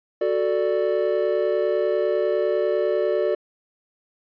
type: chord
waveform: triangle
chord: D major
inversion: first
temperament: equal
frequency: 370 / 440 / 587.3 Hz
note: F#4 / A4 / D5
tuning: 0 / 0 / 0 cents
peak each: -22 / -22 / -21 dBFS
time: 0.21-3.35 s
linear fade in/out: 5 ms
effects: resampled to 11025 Hz